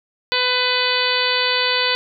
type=harmonic tone; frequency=500 Hz; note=B4; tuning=21 cents sharp; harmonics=1 / 2 / 3 / 4 / 5 / 6 / 7 / 8 / 9; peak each=-25 / -25 / -25 / -25 / -25 / -25 / -25 / -25 / -25 dBFS; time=0.32-1.95 s; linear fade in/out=0 ms; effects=none